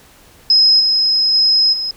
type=tone with level steps; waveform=sine; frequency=5110 Hz; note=D#8; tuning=45 cents sharp; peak=-7 / -11 / -9 / -18 dBFS; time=0.5-1.91 s; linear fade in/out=2 ms; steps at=0.79 / 1.33 / 1.72 s; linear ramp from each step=20 ms; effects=pink hiss -46 dBFS RMS until 1.96 s